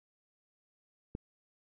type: click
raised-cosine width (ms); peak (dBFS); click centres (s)
3; -25; 1.151
effects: none